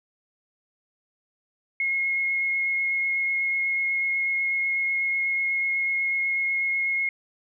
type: tone with vibrato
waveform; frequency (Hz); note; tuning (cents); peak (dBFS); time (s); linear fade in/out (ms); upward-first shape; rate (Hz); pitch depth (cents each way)
sine; 2161; C#7; -45; -22; 1.8-7.09; 2; triangle; 8.1; 10
effects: none